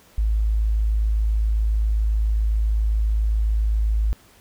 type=tone; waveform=sine; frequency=53.7 Hz; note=A1; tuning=41 cents flat; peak=-17 dBFS; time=0.18-4.13 s; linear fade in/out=0 ms; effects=pink hiss -53 dBFS RMS until 4.4 s